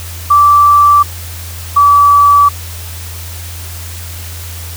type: tone pair in turn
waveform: sine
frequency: 1165 / 1150.3 Hz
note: D6 / D6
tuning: -14 / -36 cents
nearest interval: unison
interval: 22 cents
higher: first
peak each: -3 dBFS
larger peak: neither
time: 0.3-1.03 / 1.76-2.49 s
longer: neither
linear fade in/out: 10 ms
effects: added 85 Hz sine -24 dBFS peak until 4.76 s + white hiss -29 dBFS RMS until 4.76 s